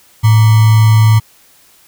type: tone with sample-and-hold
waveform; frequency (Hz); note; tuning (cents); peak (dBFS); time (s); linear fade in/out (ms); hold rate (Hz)
sine; 109.7; A2; -5; -4; 0.23-1.2; 20; 1050
effects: white hiss -47 dBFS RMS until 1.87 s